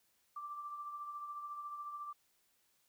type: tone with tremolo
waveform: sine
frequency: 1174.7 Hz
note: D6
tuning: in tune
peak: -40 dBFS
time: 0.36-2.13 s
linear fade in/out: 5 ms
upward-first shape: triangle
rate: 14 Hz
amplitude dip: 50%
effects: white hiss -75 dBFS RMS until 2.88 s